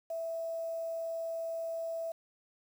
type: tone with quantisation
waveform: sine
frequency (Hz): 659.3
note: E5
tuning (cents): 0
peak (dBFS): -34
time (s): 0.1-2.12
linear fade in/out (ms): 5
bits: 9
effects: none